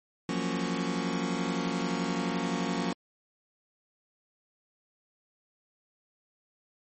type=chord; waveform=sawtooth; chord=Gb major seventh; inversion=third; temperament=just; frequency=173.43 / 185 / 231.2 / 277.5 Hz; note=F3 / Gb3 / Bb3 / Db4; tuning=-12 / 0 / -14 / +2 cents; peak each=-30 dBFS; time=0.29-2.93 s; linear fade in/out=2 ms; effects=MP3 32 kbps